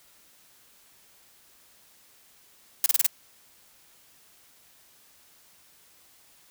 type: noise bursts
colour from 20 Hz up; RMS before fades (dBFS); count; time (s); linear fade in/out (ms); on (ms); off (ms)
blue; -20; 5; 2.84-3.065; 2; 21; 30
effects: white hiss -58 dBFS RMS until 6.5 s